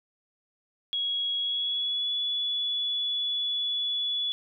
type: tone with pitch glide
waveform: sine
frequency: 3322 to 3419 Hz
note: G#7 to G#7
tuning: 0 to +50 cents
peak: -26 dBFS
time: 0.93-4.32 s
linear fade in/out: 0 ms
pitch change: +50 cents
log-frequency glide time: 1.38-2.12 s
effects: none